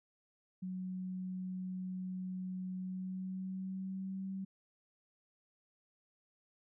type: tone with pitch glide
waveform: sine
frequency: 185 to 191.97 Hz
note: F#3 to G3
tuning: 0 to -36 cents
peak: -38 dBFS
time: 0.62-4.45 s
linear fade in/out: 10 ms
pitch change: +64 cents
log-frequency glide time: 2.76-4.33 s
effects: none